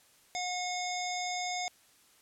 harmonic tone, 723 Hz, F#5, 40 cents flat, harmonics 1 / 3 / 5 / 7 / 9 / 10, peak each -35 / -39 / -42 / -42 / -43 / -45 dBFS, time 0.35-1.68 s, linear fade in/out 0 ms, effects white hiss -63 dBFS RMS until 2.21 s + low-pass 12000 Hz 12 dB/octave

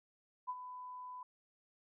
sine tone with ADSR envelope, 1000 Hz, B5, 21 cents sharp, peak -35 dBFS, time 0.47-1.23 s, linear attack 24 ms, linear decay 45 ms, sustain -10 dB, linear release 3 ms, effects none

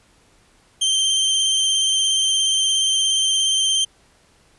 sawtooth tone with vibrato, 3136 Hz, G7, in tune, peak -13 dBFS, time 0.81-3.85 s, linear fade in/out 10 ms, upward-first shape sine, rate 17 Hz, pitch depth 21 cents each way, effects pink hiss -56 dBFS RMS until 4.58 s + resampled to 24000 Hz

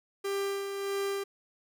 45% pulse tone with tremolo, 396.1 Hz, G4, 18 cents sharp, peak -29 dBFS, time 0.24-1.24 s, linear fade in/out 10 ms, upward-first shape sine, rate 1.6 Hz, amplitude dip 45%, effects none

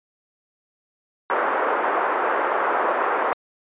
white band-pass noise, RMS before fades -22 dBFS, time 1.3-3.33 s, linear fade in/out 0 ms, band 370 to 1400 Hz, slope 24 dB/octave, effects resampled to 8000 Hz

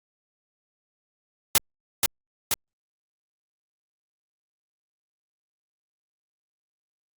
white noise with echo, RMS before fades -17 dBFS, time 1.55-1.58 s, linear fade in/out 2 ms, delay 480 ms, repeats 2, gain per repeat -3 dB, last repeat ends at 2.54 s, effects Opus 48 kbps

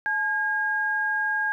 sine tone pair together, 859 / 1626.3 Hz, A5 / G#6, -42 / -37 cents, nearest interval major seventh, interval 1105 cents, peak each -30 / -23 dBFS, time 0.06-1.52 s, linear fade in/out 0 ms, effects 10-bit

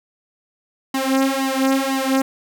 sawtooth tone with flanger, 267.8 Hz, C4, 40 cents sharp, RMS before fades -19 dBFS, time 0.94-2.22 s, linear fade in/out 5 ms, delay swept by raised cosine 1 to 3.9 ms, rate 2 Hz, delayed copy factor +0.9, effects none

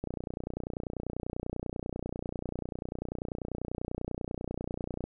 click train, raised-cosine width 2 ms, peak -21 dBFS, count 152, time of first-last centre 0.04-5.04 s, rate 30.2 Hz, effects none

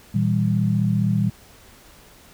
sine chord, E diminished, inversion second, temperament equal with one note detuned, 116.54 / 160.77 / 196 Hz, Bb2 / E3 / G3, 0 / -43 / 0 cents, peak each -21 / -23 / -21 dBFS, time 0.14-1.3 s, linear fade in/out 10 ms, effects pink hiss -49 dBFS RMS until 2.33 s

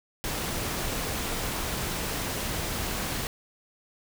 pink noise, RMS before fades -31 dBFS, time 0.24-3.27 s, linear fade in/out 0 ms, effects none

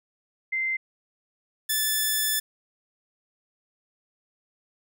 sine / 5% pulse tone pair in turn, 2080 / 1744.4 Hz, C7 / A6, -11 / -15 cents, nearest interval minor third, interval 304 cents, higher first, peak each -24 / -12 dBFS, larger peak second, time 0.52-0.77 / 1.69-2.4 s, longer second, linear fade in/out 10 ms, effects none

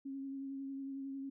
sine tone with vibrato, 272.3 Hz, C#4, 31 cents flat, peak -40 dBFS, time 0.05-1.3 s, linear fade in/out 10 ms, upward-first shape triangle, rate 11 Hz, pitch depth 23 cents each way, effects none

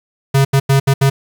square tone bursts at uneven times, 136.8 Hz, C#3, 23 cents flat, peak -9 dBFS, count 5, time 0.34-0.45 / 0.53-0.6 / 0.69-0.8 / 0.87-0.94 / 1.01-1.1 s, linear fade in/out 10 ms, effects 7-bit

